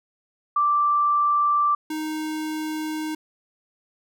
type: tone pair in turn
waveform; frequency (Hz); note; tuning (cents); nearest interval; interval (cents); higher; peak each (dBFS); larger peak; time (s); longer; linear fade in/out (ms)
sine / square; 1173 / 310.7; D6 / D#4; -2 / -2; octave + major seventh; 2300; first; -17 / -27; first; 0.56-1.75 / 1.9-3.15; second; 5
effects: none